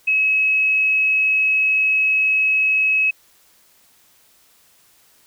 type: tone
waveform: sine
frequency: 2567 Hz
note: E7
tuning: 47 cents flat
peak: -14 dBFS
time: 0.07-3.11 s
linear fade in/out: 10 ms
effects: white hiss -55 dBFS RMS until 5.26 s